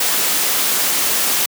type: noise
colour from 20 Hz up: white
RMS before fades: -17 dBFS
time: 0-1.46 s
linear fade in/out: 5 ms
effects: high-pass 200 Hz 12 dB/octave